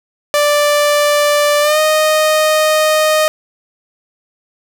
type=tone with pitch glide; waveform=sawtooth; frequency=587.3 to 619.4 Hz; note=D5 to D#5; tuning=0 to -8 cents; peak=-6 dBFS; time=0.34-3.28 s; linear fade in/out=0 ms; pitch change=+92 cents; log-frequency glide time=1.61-1.79 s; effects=none